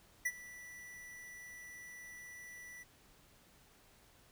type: tone with ADSR envelope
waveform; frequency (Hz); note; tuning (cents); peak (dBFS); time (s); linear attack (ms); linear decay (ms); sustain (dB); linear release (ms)
square; 1966; B6; -8; -31; 0.25-2.84; 10; 49; -19; 20
effects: pink hiss -65 dBFS RMS until 4.31 s